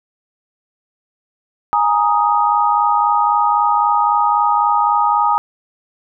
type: chord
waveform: sine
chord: Ab suspended second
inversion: none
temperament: just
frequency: 830.6 / 934.4 / 1245.9 Hz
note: Ab5 / Bb5 / Eb6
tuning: 0 / +4 / +2 cents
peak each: -16 dBFS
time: 1.73-5.38 s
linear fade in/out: 0 ms
effects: none